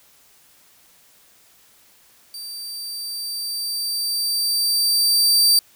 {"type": "tone with level ramp", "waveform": "sawtooth", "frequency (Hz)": 4658, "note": "D8", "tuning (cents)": -15, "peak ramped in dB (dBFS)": [-29, -9], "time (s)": [2.34, 5.59], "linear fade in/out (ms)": 2, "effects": ["white hiss -54 dBFS RMS until 5.75 s"]}